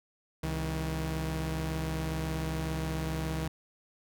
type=tone pair together; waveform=sawtooth; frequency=67.16 / 159.5 Hz; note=C2 / D#3; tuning=+46 / +43 cents; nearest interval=octave + minor third; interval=1497 cents; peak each=-31 / -29 dBFS; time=0.43-3.48 s; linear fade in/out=5 ms; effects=none